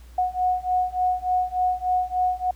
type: beating tone pair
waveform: sine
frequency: 730 / 733.4 Hz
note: F#5 / F#5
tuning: -24 / -15 cents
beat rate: 3.4 Hz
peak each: -24 / -23 dBFS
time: 0.18-2.51 s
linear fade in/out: 5 ms
effects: added 60 Hz sine -42 dBFS peak until 2.55 s + pink hiss -56 dBFS RMS until 2.55 s